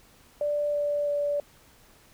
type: tone with pitch steps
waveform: sine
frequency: 587 / 583.3 / 579.6 Hz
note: D5 / D5 / D5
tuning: -1 / -12 / -23 cents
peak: -24 dBFS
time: 0.41-1.4 s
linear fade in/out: 2 ms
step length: 330 ms
effects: pink hiss -57 dBFS RMS until 2.13 s